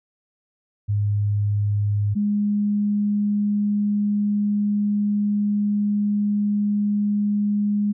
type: tone pair in turn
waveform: sine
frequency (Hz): 103.1 / 206.2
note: G#2 / G#3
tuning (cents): -12 / -12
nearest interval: octave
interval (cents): 1200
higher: second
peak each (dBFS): -18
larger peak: neither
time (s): 0.88-2.15 / 2.15-7.93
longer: second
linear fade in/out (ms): 20
effects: none